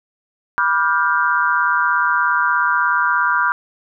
sine chord, G dominant seventh, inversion first, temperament just, 980 / 1176 / 1411.2 / 1568 Hz, B5 / D6 / F6 / G6, -14 / +2 / +18 / 0 cents, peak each -20 / -20 / -18 / -20 dBFS, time 0.58-3.52 s, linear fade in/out 0 ms, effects none

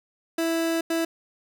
30% pulse tone bursts at uneven times, 329.6 Hz, E4, in tune, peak -20 dBFS, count 2, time 0.38-0.81 / 0.9-1.05 s, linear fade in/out 5 ms, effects none

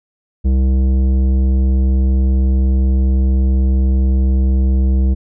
triangle tone with tanh clipping, 65.41 Hz, C2, in tune, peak -12 dBFS, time 0.44-5.15 s, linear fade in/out 20 ms, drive 16 dB, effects none

